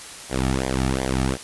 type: tone with flanger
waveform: sawtooth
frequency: 65.41 Hz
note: C2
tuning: in tune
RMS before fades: -23 dBFS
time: 0.29-1.38 s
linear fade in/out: 50 ms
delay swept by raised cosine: 0.72 to 2.02 ms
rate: 2.7 Hz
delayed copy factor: -1
effects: white hiss -38 dBFS RMS until 1.43 s + resampled to 24000 Hz